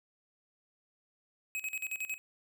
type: tone with tremolo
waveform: square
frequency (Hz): 2546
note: D#7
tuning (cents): +39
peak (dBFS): -34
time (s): 1.55-2.18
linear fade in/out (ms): 0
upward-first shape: square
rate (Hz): 11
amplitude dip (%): 80
effects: none